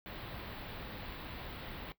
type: band-stop noise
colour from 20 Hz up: pink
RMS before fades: -45 dBFS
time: 0.06-1.92 s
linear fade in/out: 0 ms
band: 4300 to 15000 Hz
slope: 48 dB/octave
effects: noise-tail reverb RT60 0.1 s tail -17 dB re dry